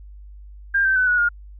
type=tone with pitch steps; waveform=sine; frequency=1599 / 1552.6 / 1507.5 / 1463.8 / 1421.3 Hz; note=G6 / G6 / F#6 / F#6 / F6; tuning=+34 / -17 / +32 / -19 / +30 cents; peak=-15 dBFS; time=0.74-1.29 s; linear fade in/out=10 ms; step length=110 ms; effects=added 50 Hz sine -38 dBFS peak until 1.59 s